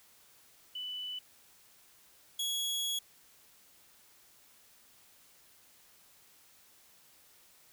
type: tone pair in turn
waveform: sine / sawtooth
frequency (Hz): 2987 / 3340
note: F#7 / G#7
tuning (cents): +16 / +9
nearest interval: major second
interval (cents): 193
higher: second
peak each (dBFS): -37 / -29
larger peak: second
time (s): 0.75-1.19 / 2.39-2.99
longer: second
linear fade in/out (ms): 5
effects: white hiss -62 dBFS RMS until 7.72 s